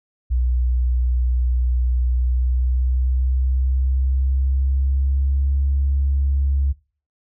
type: tone with pitch glide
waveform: sine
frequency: 61.74 to 68.9 Hz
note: B1 to C#2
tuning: 0 to -10 cents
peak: -15 dBFS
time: 0.3-6.73 s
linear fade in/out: 20 ms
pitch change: +190 cents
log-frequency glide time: 2.08-5.58 s
effects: noise-tail reverb RT60 0.4 s tail -22 dB re dry + tanh soft clip ceiling -11 dBFS